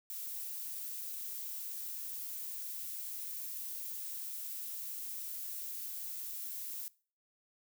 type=noise; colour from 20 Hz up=violet; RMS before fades=-42 dBFS; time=0.1-6.88 s; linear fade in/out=0 ms; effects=noise-tail reverb RT60 0.4 s tail -21 dB re dry